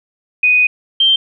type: tone pair in turn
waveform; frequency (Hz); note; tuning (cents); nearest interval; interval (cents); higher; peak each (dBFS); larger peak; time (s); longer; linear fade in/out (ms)
sine; 2489 / 3147; D#7 / G7; 0 / +6; major third; 406; second; -8; neither; 0.43-0.67 / 1-1.16; first; 5
effects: none